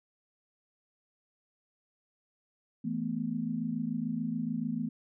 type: chord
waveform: sine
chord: E suspended fourth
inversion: none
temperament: equal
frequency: 164.81 / 220 / 246.9 Hz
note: E3 / A3 / B3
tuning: 0 / 0 / 0 cents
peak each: -37 / -34 / -34 dBFS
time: 2.84-4.89 s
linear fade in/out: 10 ms
effects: none